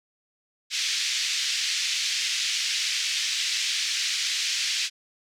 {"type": "band-pass noise", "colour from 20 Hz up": "white", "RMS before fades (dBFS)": -27, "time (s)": [0.7, 4.9], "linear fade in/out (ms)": 50, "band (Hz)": [2100, 5900], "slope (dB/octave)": 24, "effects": []}